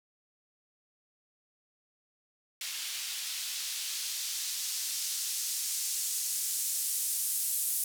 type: noise with band-pass filter sweep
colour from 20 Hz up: blue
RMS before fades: -34 dBFS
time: 2.61-7.84 s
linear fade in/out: 2 ms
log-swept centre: 3000 to 10000 Hz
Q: 1
effects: none